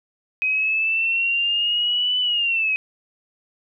sine linear two-way sweep, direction up then down, 2518 to 3000 to 2518 Hz, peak -18 dBFS, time 0.42-2.76 s, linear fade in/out 0 ms, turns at 2.2 s, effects none

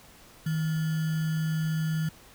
sine tone with sample-and-hold, 158.9 Hz, D#3, 37 cents sharp, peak -25 dBFS, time 0.46-2.09 s, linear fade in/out 5 ms, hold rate 1575 Hz, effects pink hiss -53 dBFS RMS until 2.34 s

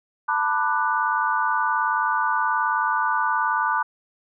sine chord, B minor seventh, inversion third, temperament just, 889 / 987.8 / 1185.3 / 1481.6 Hz, A5 / B5 / D6 / F#6, +18 / 0 / +16 / +2 cents, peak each -25 dBFS, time 0.28-3.83 s, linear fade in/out 10 ms, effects none

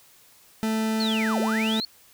40% pulse tone, 220.2 Hz, A3, 2 cents sharp, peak -22 dBFS, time 0.63-1.8 s, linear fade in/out 0 ms
sine linear two-way sweep, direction down then up, 4435 to 345.5 to 4435 Hz, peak -27 dBFS, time 1-1.85 s, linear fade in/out 2 ms, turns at 1.4 s
effects white hiss -55 dBFS RMS until 2.13 s

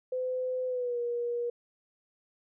sine tone with pitch glide, 509 to 477.7 Hz, C5 to A#4, -48 to +42 cents, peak -29 dBFS, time 0.12-1.5 s, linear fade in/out 5 ms, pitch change -110 cents, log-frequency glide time 0.67-0.99 s, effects none

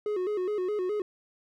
triangle tone with vibrato, 392 Hz, G4, in tune, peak -25 dBFS, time 0.06-1.02 s, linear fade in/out 2 ms, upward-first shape square, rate 4.8 Hz, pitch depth 120 cents each way, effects none

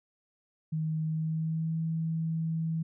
sine tone with pitch glide, 157.6 to 162.12 Hz, D#3 to E3, +23 to -29 cents, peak -28 dBFS, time 0.72-2.83 s, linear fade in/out 10 ms, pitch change +48 cents, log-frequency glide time 1.05-1.78 s, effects none

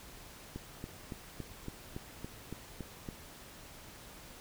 click train, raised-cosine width 3 ms, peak -27 dBFS, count 10, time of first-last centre 0.56-3.088 s, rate 3.56 Hz, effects pink hiss -52 dBFS RMS until 4.4 s

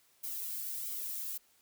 violet noise with flanger, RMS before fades -39 dBFS, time 0.23-1.38 s, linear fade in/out 10 ms, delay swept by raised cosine 1.1 to 2.09 ms, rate 1.5 Hz, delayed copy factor -0.7, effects white hiss -68 dBFS RMS until 1.61 s

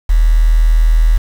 sine tone with quantisation, 40.1 Hz, E1, 47 cents flat, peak -6 dBFS, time 0.09-1.18 s, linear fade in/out 10 ms, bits 5, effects none

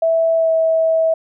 sine tone with pitch glide, 656 to 648.1 Hz, E5 to E5, -9 to -30 cents, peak -12 dBFS, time 0.02-1.14 s, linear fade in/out 5 ms, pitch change -21 cents, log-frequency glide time 0.36-0.51 s, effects none

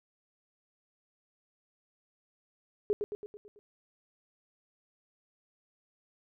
sine tone with echo, 415.3 Hz, G#4, in tune, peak -24 dBFS, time 2.9-2.93 s, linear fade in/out 0 ms, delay 110 ms, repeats 6, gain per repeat -5 dB, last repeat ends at 3.59 s, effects none

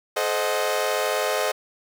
sawtooth chord, A diminished seventh, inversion none, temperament equal with one note detuned, 430.7 / 523.3 / 622.3 / 740 Hz, A4 / C5 / Eb5 / Gb5, -37 / 0 / 0 / 0 cents, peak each -24 / -23 / -22 / -27 dBFS, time 0.16-1.52 s, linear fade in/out 10 ms, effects none

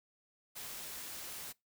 white noise, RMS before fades -45 dBFS, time 0.55-1.53 s, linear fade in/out 20 ms, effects noise-tail reverb RT60 0.2 s tail -23 dB re dry

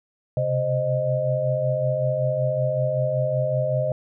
sine tone cluster, 128.7 / 134 / 523 / 618 Hz, C3 / C3 / C5 / D#5, -28 / +42 / -1 / -12 cents, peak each -31 / -25 / -27 / -23 dBFS, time 0.37-3.92 s, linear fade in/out 2 ms, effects none

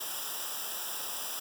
white noise with comb filter, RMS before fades -37 dBFS, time 0-1.4 s, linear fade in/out 10 ms, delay 0.46 ms, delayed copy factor -0.9, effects none

